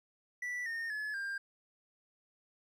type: tone with pitch steps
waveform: triangle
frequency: 1965 / 1833.4 / 1710.6 / 1596.1 Hz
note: B6 / A#6 / A6 / G6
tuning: -9 / -29 / -49 / +31 cents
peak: -34 dBFS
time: 0.42-1.38 s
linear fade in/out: 5 ms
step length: 240 ms
effects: none